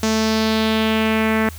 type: tone with low-pass filter sweep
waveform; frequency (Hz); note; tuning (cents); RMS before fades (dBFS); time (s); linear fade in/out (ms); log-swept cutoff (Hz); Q
sawtooth; 220; A3; 0; -18; 0.03-1.49; 2; 6400 to 1900; 2.5
effects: added 81 Hz sine -33 dBFS peak until 1.58 s + white hiss -41 dBFS RMS until 1.58 s